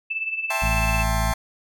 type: tone with tremolo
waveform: sine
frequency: 2637 Hz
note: E7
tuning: in tune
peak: -21 dBFS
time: 0.1-1.04 s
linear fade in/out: 10 ms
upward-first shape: triangle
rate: 18 Hz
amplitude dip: 75%
type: chord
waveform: sawtooth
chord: A minor seventh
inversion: second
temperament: just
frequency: 660 / 792 / 880 / 1056 Hz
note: E5 / G5 / A5 / C6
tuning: +2 / +18 / 0 / +16 cents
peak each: -26 dBFS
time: 0.5-1.34 s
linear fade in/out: 5 ms
type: harmonic tone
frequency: 55 Hz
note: A1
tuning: in tune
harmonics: 1 / 2 / 3 / 4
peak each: -22 / -28 / -32 / -34 dBFS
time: 0.62-1.33 s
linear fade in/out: 5 ms
effects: none